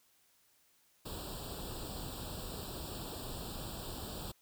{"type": "noise with comb filter", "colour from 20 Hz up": "pink", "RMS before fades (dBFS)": -43, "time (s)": [1.05, 4.32], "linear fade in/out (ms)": 10, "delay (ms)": 0.24, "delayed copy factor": 1, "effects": ["white hiss -70 dBFS RMS until 4.41 s"]}